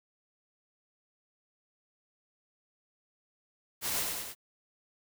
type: noise with echo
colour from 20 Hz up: white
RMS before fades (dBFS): -33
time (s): 3.81-4.06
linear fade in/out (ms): 50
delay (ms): 97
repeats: 3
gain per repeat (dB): -3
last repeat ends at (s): 4.351
effects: none